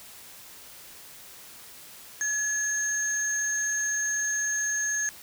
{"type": "tone pair together", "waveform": "sine", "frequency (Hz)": [1696, 6440], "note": ["G#6", "G8"], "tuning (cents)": [36, 46], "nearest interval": "octave + major seventh", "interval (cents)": 2310, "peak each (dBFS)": [-29, -27], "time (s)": [2.21, 5.09], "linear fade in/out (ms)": 0, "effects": ["white hiss -47 dBFS RMS until 5.22 s"]}